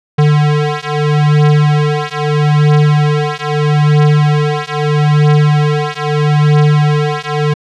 square beating tone pair, 148.5 / 149.28 Hz, D3 / D3, +20 / +29 cents, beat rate 0.78 Hz, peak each -12 dBFS, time 0.18-7.54 s, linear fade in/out 10 ms, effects low-pass 4000 Hz 12 dB/octave

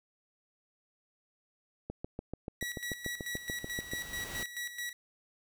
click train, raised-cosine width 2 ms, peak -24 dBFS, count 15, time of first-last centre 1.9-3.935 s, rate 6.88 Hz
sawtooth tone with tremolo, 1933 Hz, B6, 38 cents flat, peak -32 dBFS, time 2.61-4.93 s, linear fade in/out 2 ms, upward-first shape square, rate 4.6 Hz, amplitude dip 65%
pink noise with exponential growth, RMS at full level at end -41 dBFS, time 2.63-4.43 s, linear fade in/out 0 ms, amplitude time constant 390 ms
effects none

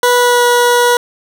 20% pulse tone with pitch glide, 490 to 484.4 Hz, B4 to B4, -14 to -34 cents, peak -3 dBFS, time 0.03-0.97 s, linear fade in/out 2 ms, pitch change -20 cents, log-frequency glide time 0.15-0.45 s, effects none

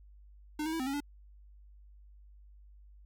square tone with pitch steps, 302.6 / 318.3 / 327 / 258.3 / 275.2 / 288.7 Hz, D#4 / D#4 / E4 / C4 / C#4 / D4, -48 / +39 / -14 / -22 / -12 / -30 cents, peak -33 dBFS, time 0.59-1.004 s, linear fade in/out 5 ms, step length 69 ms, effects added 50 Hz sine -53 dBFS peak until 3.05 s

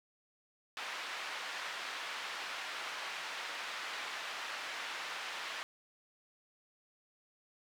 pink band-pass noise, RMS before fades -42 dBFS, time 0.77-5.63 s, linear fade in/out 0 ms, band 1100 to 3600 Hz, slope 12 dB/octave, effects none

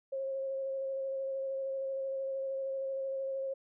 sine tone with vibrato, 538 Hz, C5, 48 cents sharp, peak -33 dBFS, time 0.12-3.54 s, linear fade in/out 10 ms, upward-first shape square, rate 13 Hz, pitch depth 12 cents each way, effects none

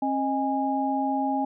sine tone cluster, 269.2 / 622 / 823 Hz, C4 / D#5 / G#5, +49 / -1 / -16 cents, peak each -26 / -33 / -26 dBFS, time 0.02-1.45 s, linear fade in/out 5 ms, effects none

